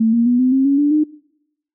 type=tone with pitch steps; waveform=sine; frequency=223.7 / 233.7 / 244.2 / 255.2 / 266.6 / 278.6 / 291.1 / 304.2 Hz; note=A3 / A#3 / B3 / C4 / C4 / C#4 / D4 / D#4; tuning=+29 / +5 / -19 / -43 / +33 / +9 / -15 / -39 cents; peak=-11 dBFS; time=0-1.04 s; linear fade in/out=10 ms; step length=130 ms; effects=noise-tail reverb RT60 0.9 s tail -24 dB re dry